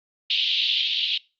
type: band-pass noise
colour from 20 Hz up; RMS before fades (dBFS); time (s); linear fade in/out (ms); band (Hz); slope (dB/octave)
pink; -23; 0.3-1.18; 5; 2900 to 3900; 48
effects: noise-tail reverb RT60 0.3 s tail -22 dB re dry + Opus 32 kbps